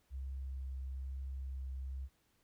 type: tone with vibrato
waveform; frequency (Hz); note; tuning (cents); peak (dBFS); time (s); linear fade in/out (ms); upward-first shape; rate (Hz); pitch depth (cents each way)
sine; 66.3; C2; +23; -39; 0.1-2.09; 50; triangle; 1.1; 13
effects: pink hiss -75 dBFS RMS until 2.43 s